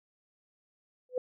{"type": "tone with exponential growth", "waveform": "sine", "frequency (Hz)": 503, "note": "B4", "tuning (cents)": 32, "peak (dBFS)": -23, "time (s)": [1.09, 1.18], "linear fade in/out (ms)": 2, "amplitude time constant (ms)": 18, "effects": []}